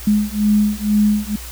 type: beating tone pair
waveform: sine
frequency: 208.4 / 210.5 Hz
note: G#3 / G#3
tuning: +6 / +24 cents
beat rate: 2.1 Hz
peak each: -16 dBFS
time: 0.07-1.36 s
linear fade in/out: 5 ms
effects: added 60 Hz sine -32 dBFS peak until 1.51 s + white hiss -35 dBFS RMS until 1.51 s